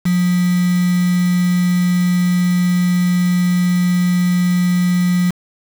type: tone with quantisation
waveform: sine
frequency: 178.4 Hz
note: F3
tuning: 37 cents sharp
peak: -12 dBFS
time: 0.05-5.31 s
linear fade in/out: 10 ms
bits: 4
effects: none